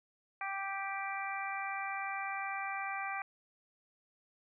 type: harmonic tone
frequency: 391.8 Hz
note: G4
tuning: 1 cent flat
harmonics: 2 / 3 / 4 / 5 / 6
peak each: -40 / -42 / -44 / -44 / -42 dBFS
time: 0.41-3.22 s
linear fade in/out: 2 ms
effects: none